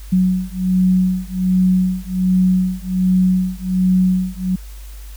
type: beating tone pair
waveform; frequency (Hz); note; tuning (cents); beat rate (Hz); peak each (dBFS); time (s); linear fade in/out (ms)
sine; 184.1 / 185.4; F#3 / F#3; -8 / +4; 1.3; -16; 0.12-4.56; 10
effects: added 50 Hz sine -31 dBFS peak until 5.16 s + white hiss -45 dBFS RMS until 5.16 s